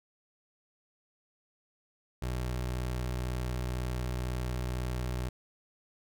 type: tone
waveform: 25% pulse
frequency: 62 Hz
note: B1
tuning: 7 cents sharp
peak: -28 dBFS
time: 2.22-5.29 s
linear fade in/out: 5 ms
effects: none